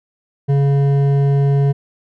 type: tone with hard clipping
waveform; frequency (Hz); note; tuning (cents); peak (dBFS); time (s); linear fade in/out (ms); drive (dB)
sine; 140; C#3; +18; -13; 0.48-1.73; 20; 9
effects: none